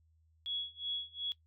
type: tone with tremolo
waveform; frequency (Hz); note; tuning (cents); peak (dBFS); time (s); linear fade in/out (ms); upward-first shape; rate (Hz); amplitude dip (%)
sine; 3354; G#7; +16; -33; 0.46-1.32; 0; sine; 2.7; 95
effects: noise-tail reverb RT60 0.1 s tail -18 dB re dry + added 80 Hz sine -66 dBFS peak until 1.46 s